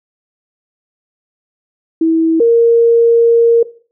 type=tone pair in turn; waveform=sine; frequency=325.1 / 465 Hz; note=E4 / A#4; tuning=-24 / -4 cents; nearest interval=tritone; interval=620 cents; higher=second; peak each=-8 / -5 dBFS; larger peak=second; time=2.01-2.4 / 2.4-3.63 s; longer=second; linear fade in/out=5 ms; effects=noise-tail reverb RT60 0.4 s tail -17 dB re dry